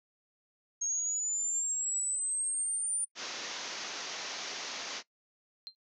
sine exponential sweep, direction up, 6500 to 9290 Hz, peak -30 dBFS, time 0.81-3.05 s, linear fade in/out 10 ms
white low-pass noise, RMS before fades -40 dBFS, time 3.15-5.03 s, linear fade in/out 50 ms, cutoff 6600 Hz, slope 96 dB/octave
sine tone with exponential decay, 4154 Hz, C8, 13 cents flat, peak -36 dBFS, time 5.67-5.75 s, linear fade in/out 0 ms, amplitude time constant 17 ms
effects noise-tail reverb RT60 0.1 s tail -19 dB re dry + high-pass 300 Hz 12 dB/octave

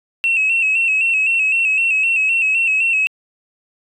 sine tone with vibrato, 2637 Hz, E7, in tune, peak -12 dBFS, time 0.24-3.07 s, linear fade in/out 0 ms, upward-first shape square, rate 3.9 Hz, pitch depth 49 cents each way, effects tanh soft clip ceiling -9 dBFS

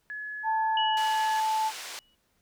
sine tone, 1700 Hz, G#6, 40 cents sharp, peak -34 dBFS, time 0.1-1.4 s, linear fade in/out 0 ms
sine tone with pitch glide, 883 to 874.4 Hz, A5 to A5, +6 to -11 cents, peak -24 dBFS, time 0.43-1.72 s, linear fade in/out 50 ms, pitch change -17 cents, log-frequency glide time 0.78-0.88 s
sine tone with exponential decay, 2929 Hz, F#7, 18 cents flat, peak -26 dBFS, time 0.77-2.15 s, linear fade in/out 2 ms, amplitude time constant 300 ms
white band-pass noise, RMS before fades -40 dBFS, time 0.97-1.99 s, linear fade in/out 0 ms, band 580 to 6100 Hz, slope 12 dB/octave
effects pink hiss -71 dBFS RMS until 2.41 s

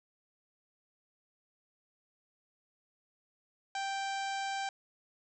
harmonic tone, 784 Hz, G5, in tune, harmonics 1 / 2 / 3 / 4 / 5 / 6 / 7 / 8 / 9 / 10, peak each -35 / -41 / -45 / -47 / -49 / -51 / -52 / -53 / -54 / -55 dBFS, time 3.75-4.69 s, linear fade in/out 2 ms, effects none

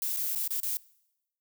violet noise with dropouts, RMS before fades -31 dBFS, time 0.02-0.77 s, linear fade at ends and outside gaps 1 ms, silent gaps 0.164-0.17 / 0.35-0.358 / 0.477-0.506 / 0.602-0.631 s, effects noise-tail reverb RT60 0.9 s tail -23 dB re dry

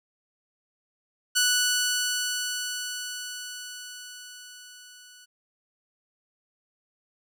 10% pulse tone with level ramp, 1480 Hz, F#6, in tune, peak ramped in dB -11 to -41 dBFS, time 1.35-5.26 s, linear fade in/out 20 ms, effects none

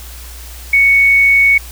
sine tone, 2222 Hz, C#7, 4 cents sharp, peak -6 dBFS, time 0.73-1.58 s, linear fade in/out 5 ms, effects added 60 Hz sine -30 dBFS peak until 1.71 s + white hiss -35 dBFS RMS until 1.71 s

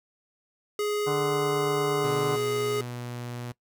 square tone, 416.9 Hz, G#4, 7 cents sharp, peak -26 dBFS, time 0.79-2.81 s, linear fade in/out 2 ms
harmonic tone, 148.5 Hz, D3, 20 cents sharp, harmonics 1 / 2 / 3 / 4 / 5 / 6 / 7 / 8 / 9 / 10, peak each -32 / -35 / -40 / -39 / -35 / -45 / -35 / -40 / -44 / -44 dBFS, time 1.06-2.37 s, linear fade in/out 20 ms
sawtooth tone with pitch glide, 123.47 to 121.14 Hz, B2 to B2, 0 to -33 cents, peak -30 dBFS, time 2.04-3.52 s, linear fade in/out 5 ms, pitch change -33 cents, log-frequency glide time 2.17-3.21 s
effects noise-tail reverb RT60 0.1 s tail -20 dB re dry

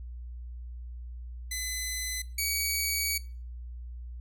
10% pulse tone pair in turn, 2020 / 2261 Hz, B6 / C#7, +39 / +34 cents, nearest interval major second, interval 195 cents, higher second, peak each -23 / -19 dBFS, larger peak second, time 1.51-2.22 / 2.38-3.18 s, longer second, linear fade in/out 5 ms, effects noise-tail reverb RT60 0.4 s tail -20 dB re dry + added 60 Hz sine -38 dBFS peak until 4.2 s

